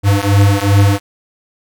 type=beating tone pair; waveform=square; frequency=99 / 101.6 Hz; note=G2 / G#2; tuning=+18 / -38 cents; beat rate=2.6 Hz; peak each=-12 dBFS; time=0.03-1 s; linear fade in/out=50 ms; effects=none